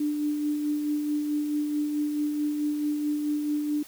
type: tone with tremolo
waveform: sine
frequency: 297 Hz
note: D4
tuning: 20 cents sharp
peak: -23 dBFS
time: 0-3.83 s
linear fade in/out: 5 ms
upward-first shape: sine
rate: 4.6 Hz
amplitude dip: 35%
effects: white hiss -49 dBFS RMS until 3.87 s